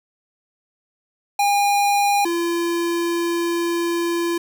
square tone pair in turn, 811 / 341 Hz, G#5 / F4, -41 / -41 cents, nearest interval octave + minor third, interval 1500 cents, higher first, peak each -16 / -20 dBFS, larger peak first, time 1.39-2.25 / 2.25-4.38 s, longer second, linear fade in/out 5 ms, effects 9-bit

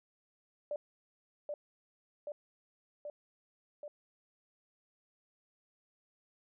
sine tone with echo, 589 Hz, D5, 5 cents sharp, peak -34 dBFS, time 0.71-0.76 s, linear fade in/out 2 ms, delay 780 ms, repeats 4, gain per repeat -2 dB, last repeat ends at 3.88 s, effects none

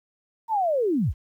sine linear sweep, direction down, 932.3 to 32.36 Hz, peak -20 dBFS, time 0.48-1.14 s, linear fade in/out 50 ms, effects 10-bit

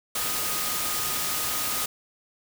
sine tone in noise, 1244 Hz, D#6, 1 cent flat, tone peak -37 dBFS, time 0.15-1.86 s, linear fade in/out 5 ms, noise white, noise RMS -28 dBFS, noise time 0.15-1.86 s, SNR -12 dB, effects none

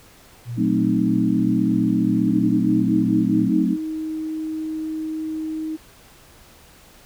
sine tone with tremolo, 119.2 Hz, A#2, 39 cents sharp, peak -26 dBFS, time 0.45-3.51 s, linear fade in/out 50 ms, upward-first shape sine, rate 3.1 Hz, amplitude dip 25%
sine chord, F# diminished seventh, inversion none, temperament equal with one note detuned, 185 / 220 / 261.6 / 309.9 Hz, F#3 / A3 / C4 / Eb4, 0 / 0 / 0 / -7 cents, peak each -22 dBFS, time 0.56-3.77 s, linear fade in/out 50 ms
sine tone with pitch glide, 298.9 to 314.8 Hz, D4 to D#4, +31 to +20 cents, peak -24 dBFS, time 2.27-5.77 s, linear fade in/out 20 ms, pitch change +89 cents, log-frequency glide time 2.52-2.83 s
effects pink hiss -49 dBFS RMS until 7.05 s

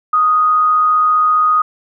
sine tone with amplitude modulation, 1244.5 Hz, D#6, in tune, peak -8 dBFS, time 0.13-1.62 s, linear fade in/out 5 ms, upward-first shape sine, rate 155 Hz, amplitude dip 25%, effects none

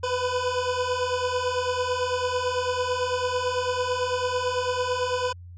25% pulse beating tone pair, 493.9 / 502.9 Hz, B4 / B4, 0 / +31 cents, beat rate 9 Hz, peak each -25 / -22 dBFS, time 0.03-5.33 s, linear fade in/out 10 ms, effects added 88 Hz sine -40 dBFS peak until 5.57 s + resampled to 16000 Hz

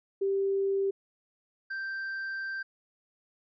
sine / triangle tone pair in turn, 392 / 1568 Hz, G4 / G6, 0 / 0 cents, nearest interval 2 octaves, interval 2400 cents, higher second, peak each -25 / -31 dBFS, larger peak first, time 0.21-0.91 / 1.7-2.63 s, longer second, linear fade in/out 10 ms, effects resampled to 16000 Hz

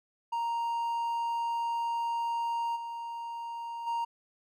triangle tone with level steps, 932.3 Hz, A#5, in tune, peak -27 / -34 / -27 dBFS, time 0.32-4.05 s, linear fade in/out 10 ms, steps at 2.75 / 3.86 s, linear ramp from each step 20 ms, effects none

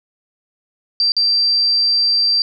sine tone with dropouts, 4699 Hz, D8, in tune, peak -12 dBFS, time 1-2.42 s, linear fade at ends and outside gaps 1 ms, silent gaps 1.12-1.166 s, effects none

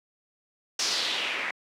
white noise with low-pass filter sweep, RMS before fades -29 dBFS, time 0.79-1.51 s, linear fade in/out 5 ms, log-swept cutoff 5800 to 1900 Hz, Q 2.9, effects high-pass 300 Hz 12 dB/octave

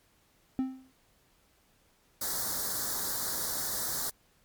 triangle tone with exponential decay, 261.6 Hz, C4, in tune, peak -22 dBFS, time 0.59-0.92 s, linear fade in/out 0 ms, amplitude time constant 70 ms
white band-stop noise, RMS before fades -33 dBFS, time 2.21-4.1 s, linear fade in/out 5 ms, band 1800 to 3900 Hz, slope 48 dB/octave
effects pink hiss -67 dBFS RMS until 4.44 s + MP3 96 kbps

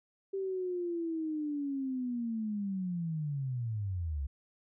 sine linear sweep, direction down, 391.9 to 65.41 Hz, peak -32 dBFS, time 0.33-4.27 s, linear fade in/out 10 ms, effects none

